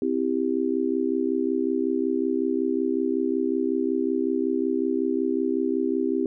sine chord, C major, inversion none, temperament just, 261.6 / 327 / 392.4 Hz, C4 / E4 / G4, 0 / -14 / +2 cents, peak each -26 dBFS, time 0.02-6.26 s, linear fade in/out 2 ms, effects none

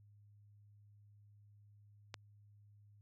click, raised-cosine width 0.2 ms, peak -26 dBFS, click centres 2.142 s, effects added 103 Hz sine -61 dBFS peak until 3.01 s

